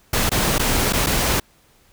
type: noise with dropouts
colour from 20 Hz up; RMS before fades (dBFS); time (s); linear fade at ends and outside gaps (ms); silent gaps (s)
pink; -19; 0.13-1.4; 5; 0.294-0.315 / 0.583-0.594 / 0.926-0.932 / 1.063-1.068
effects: pink hiss -56 dBFS RMS until 1.92 s